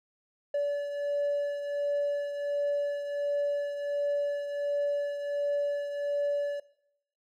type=beating tone pair; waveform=triangle; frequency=575 / 576.4 Hz; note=D5 / D5; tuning=-37 / -33 cents; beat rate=1.4 Hz; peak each=-26 / -34 dBFS; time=0.54-6.6 s; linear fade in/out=5 ms; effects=noise-tail reverb RT60 0.7 s tail -19 dB re dry + tanh soft clip ceiling -19 dBFS